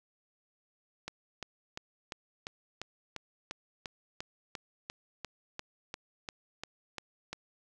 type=click train; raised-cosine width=0.2 ms; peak=-21 dBFS; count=19; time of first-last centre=1.08-7.33 s; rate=2.88 Hz; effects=none